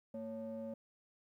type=ring-modulated tone; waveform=triangle; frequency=164.2 Hz; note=E3; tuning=6 cents flat; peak=-36 dBFS; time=0.14-0.74 s; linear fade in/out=5 ms; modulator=392 Hz; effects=13-bit